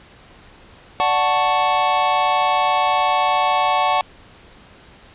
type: chord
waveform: square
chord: D major seventh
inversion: none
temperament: equal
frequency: 587.3 / 740 / 880 / 1108.7 Hz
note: D5 / F#5 / A5 / C#6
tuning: 0 / 0 / 0 / 0 cents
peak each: -26 / -20 / -21 / -21 dBFS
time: 1-4.01 s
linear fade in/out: 0 ms
effects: pink hiss -46 dBFS RMS until 5.14 s + resampled to 8000 Hz